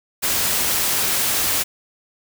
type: noise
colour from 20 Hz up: white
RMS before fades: -20 dBFS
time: 0.22-1.64 s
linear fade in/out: 20 ms
effects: none